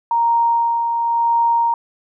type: tone with tremolo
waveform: sine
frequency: 932.3 Hz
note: A#5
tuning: in tune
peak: -12 dBFS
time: 0.11-1.74 s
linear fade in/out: 2 ms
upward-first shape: sine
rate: 0.94 Hz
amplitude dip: 40%
effects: none